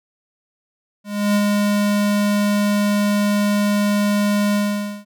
square tone with ADSR envelope, 205.5 Hz, G#3, 18 cents flat, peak -14 dBFS, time 1.04-5.05 s, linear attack 310 ms, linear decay 55 ms, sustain -2 dB, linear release 500 ms, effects none

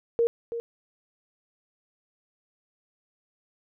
sine tone with echo, 466.2 Hz, A#4, in tune, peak -19 dBFS, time 0.19-0.27 s, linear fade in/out 0 ms, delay 330 ms, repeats 1, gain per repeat -10 dB, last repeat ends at 0.6 s, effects none

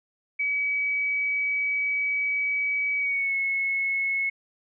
sine tone with pitch glide, 2277 to 2188 Hz, C#7 to C#7, +46 to -23 cents, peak -23 dBFS, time 0.39-4.3 s, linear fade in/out 10 ms, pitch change -69 cents, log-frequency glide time 2.97-3.35 s, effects none

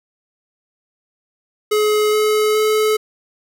square tone with pitch steps, 424 / 427.2 / 430.4 Hz, G#4 / G#4 / A4, +36 / +49 / -38 cents, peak -14 dBFS, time 1.71-2.97 s, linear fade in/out 10 ms, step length 420 ms, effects none

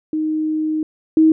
sine tone pair in turn, 311.1 / 316.9 Hz, D#4 / D#4, 0 / +32 cents, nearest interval unison, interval 32 cents, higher second, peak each -17 / -8 dBFS, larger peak second, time 0.13-0.83 / 1.17-1.32 s, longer first, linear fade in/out 2 ms, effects none

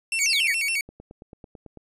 40% pulse tone with vibrato, 2463 Hz, D#7, 18 cents flat, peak -22 dBFS, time 0.12-0.81 s, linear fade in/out 2 ms, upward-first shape square, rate 7.1 Hz, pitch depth 160 cents each way
sine exponential sweep, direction down, 7902 to 1724 Hz, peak -21 dBFS, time 0.2-0.53 s, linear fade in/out 20 ms
click train, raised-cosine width 2 ms, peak -29 dBFS, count 9, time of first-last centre 0.89-1.773 s, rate 9.06 Hz
effects resampled to 32000 Hz

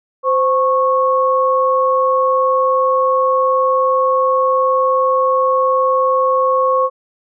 sine tone pair together, 519.1 / 1100 Hz, C5 / C#6, -14 / -14 cents, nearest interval octave + minor second, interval 1300 cents, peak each -14 dBFS, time 0.23-6.9 s, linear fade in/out 50 ms, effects none

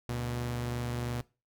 sawtooth tone pair together, 71.89 / 120.9 Hz, D2 / B2, -36 / -36 cents, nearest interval major sixth, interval 900 cents, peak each -37 / -29 dBFS, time 0.09-1.21 s, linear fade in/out 0 ms, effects noise-tail reverb RT60 0.3 s tail -21 dB re dry

